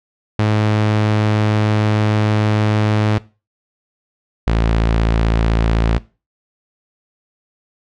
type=tone pair in turn; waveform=sawtooth; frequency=106.6 / 55.84 Hz; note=G#2 / A1; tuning=+46 / +26 cents; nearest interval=major seventh; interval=1120 cents; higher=first; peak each=-9 dBFS; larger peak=neither; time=0.39-3.18 / 4.47-5.98 s; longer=first; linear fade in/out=0 ms; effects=noise-tail reverb RT60 0.3 s tail -19 dB re dry + low-pass 4000 Hz 12 dB/octave